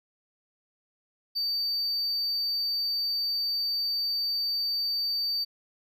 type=tone; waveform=triangle; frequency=4608 Hz; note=D8; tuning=34 cents flat; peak=-25 dBFS; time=1.35-5.45 s; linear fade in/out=20 ms; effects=none